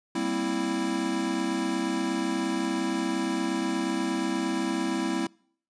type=chord; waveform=square; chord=C dominant seventh; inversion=second; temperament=equal; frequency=196 / 233.1 / 261.6 / 329.6 Hz; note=G3 / Bb3 / C4 / E4; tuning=0 / 0 / 0 / 0 cents; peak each=-35 / -35 / -32 / -30 dBFS; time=0.15-5.27 s; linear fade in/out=5 ms; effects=noise-tail reverb RT60 0.6 s tail -26 dB re dry + resampled to 22050 Hz